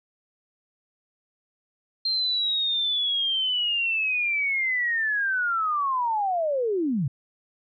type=linear sweep; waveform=sine; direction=down; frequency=4186 to 120 Hz; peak=-22 dBFS; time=2.05-7.08 s; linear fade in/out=5 ms; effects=none